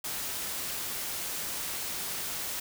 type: noise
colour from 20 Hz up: white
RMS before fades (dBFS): -35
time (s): 0.04-2.6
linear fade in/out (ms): 5
effects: none